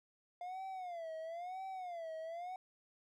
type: tone with vibrato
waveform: triangle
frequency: 700 Hz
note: F5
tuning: 4 cents sharp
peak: -40 dBFS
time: 0.41-2.56 s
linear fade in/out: 2 ms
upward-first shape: sine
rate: 1 Hz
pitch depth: 160 cents each way
effects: none